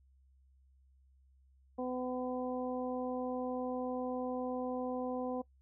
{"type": "harmonic tone", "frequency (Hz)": 252.4, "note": "B3", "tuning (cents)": 38, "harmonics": [1, 2, 3, 4], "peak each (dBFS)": [-38, -38, -43, -48], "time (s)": [1.78, 5.42], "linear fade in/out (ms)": 10, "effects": ["noise-tail reverb RT60 0.1 s tail -20 dB re dry", "added 66 Hz sine -63 dBFS peak until 5.61 s"]}